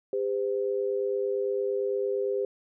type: tone pair together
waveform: sine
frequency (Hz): 401.2 / 510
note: G4 / C5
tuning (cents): +40 / -44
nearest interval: major third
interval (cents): 416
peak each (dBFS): -27 / -30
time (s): 0.13-2.45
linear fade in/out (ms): 2
effects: none